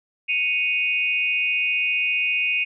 sine tone with amplitude modulation, 2500 Hz, D#7, 8 cents sharp, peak -15 dBFS, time 0.28-2.65 s, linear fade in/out 20 ms, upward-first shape sine, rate 285 Hz, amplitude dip 95%, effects none

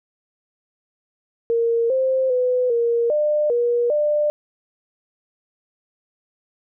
sine tone with pitch steps, 463.8 / 524 / 501 / 468.8 / 600 / 478.2 / 596 Hz, A#4 / C5 / B4 / A#4 / D5 / A#4 / D5, -9 / +2 / +25 / +10 / +37 / +44 / +25 cents, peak -16 dBFS, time 1.5-4.3 s, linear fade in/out 0 ms, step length 400 ms, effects none

